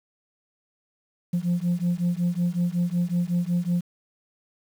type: beating tone pair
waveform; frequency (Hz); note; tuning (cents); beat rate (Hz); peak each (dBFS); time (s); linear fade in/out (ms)
sine; 172.4 / 177.8; F3 / F3; -22 / +31; 5.4; -23; 1.33-3.81; 10
effects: tanh soft clip ceiling -18 dBFS + 8-bit